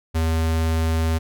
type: tone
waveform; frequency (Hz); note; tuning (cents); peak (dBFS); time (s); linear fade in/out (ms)
square; 81; E2; -30; -19; 0.14-1.19; 20
effects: none